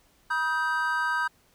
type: tone cluster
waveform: triangle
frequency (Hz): 966 / 1258 / 1565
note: B5 / D#6 / G6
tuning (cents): -39 / +19 / -3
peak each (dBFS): -28 / -29 / -25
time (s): 0.3-1.28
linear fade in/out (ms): 10
effects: pink hiss -63 dBFS RMS until 1.54 s